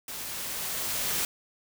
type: noise with level ramp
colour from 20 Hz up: white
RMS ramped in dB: -38 to -28 dBFS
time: 0.08-1.25 s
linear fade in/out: 2 ms
effects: none